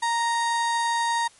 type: tone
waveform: 35% pulse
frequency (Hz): 932.3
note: A#5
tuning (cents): 0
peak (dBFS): -20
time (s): 0.02-1.28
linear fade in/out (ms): 10
effects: white hiss -54 dBFS RMS until 1.39 s + MP3 48 kbps